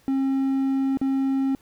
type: tone with dropouts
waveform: triangle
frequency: 269.1 Hz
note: C4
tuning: 49 cents sharp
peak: -18 dBFS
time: 0.08-1.55 s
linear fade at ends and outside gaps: 1 ms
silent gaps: 0.972-1.014 s
effects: pink hiss -59 dBFS RMS until 1.61 s